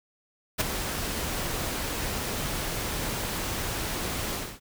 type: noise with ADSR envelope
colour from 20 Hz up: pink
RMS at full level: -21 dBFS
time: 0.58-4.6 s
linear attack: 28 ms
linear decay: 12 ms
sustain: -10 dB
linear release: 260 ms
effects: none